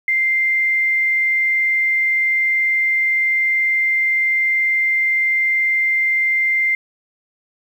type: tone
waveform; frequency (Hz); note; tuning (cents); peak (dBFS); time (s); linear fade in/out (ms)
sine; 2093; C7; 0; -14; 0.08-6.75; 2
effects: 8-bit